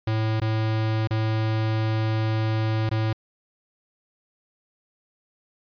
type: tone with dropouts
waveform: square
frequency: 110 Hz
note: A2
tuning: in tune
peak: -22 dBFS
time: 0.07-3.13 s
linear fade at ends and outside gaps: 5 ms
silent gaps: 0.401-0.416 / 1.074-1.107 / 2.893-2.912 s
effects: resampled to 11025 Hz